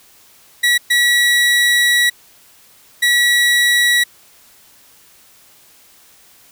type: tone bursts at uneven times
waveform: 30% pulse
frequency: 1933 Hz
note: B6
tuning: 38 cents flat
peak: -8 dBFS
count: 3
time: 0.63-0.78 / 0.9-2.1 / 3.02-4.04 s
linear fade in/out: 10 ms
effects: white hiss -48 dBFS RMS until 6.51 s